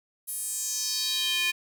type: tone with high-pass filter sweep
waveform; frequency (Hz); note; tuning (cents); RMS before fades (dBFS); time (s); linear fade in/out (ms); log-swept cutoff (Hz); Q
square; 350; F4; +4; -29; 0.27-1.52; 20; 11000 to 2400; 3.2
effects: none